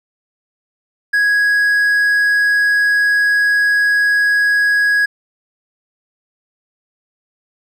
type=tone; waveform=triangle; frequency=1661 Hz; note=G#6; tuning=in tune; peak=-9 dBFS; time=1.13-5.06 s; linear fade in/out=10 ms; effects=none